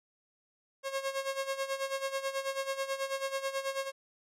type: tone with tremolo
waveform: sawtooth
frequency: 542 Hz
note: C#5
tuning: 39 cents flat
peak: -26 dBFS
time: 0.83-3.92 s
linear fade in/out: 50 ms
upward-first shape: sine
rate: 9.2 Hz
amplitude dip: 75%
effects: low-pass 11000 Hz 12 dB/octave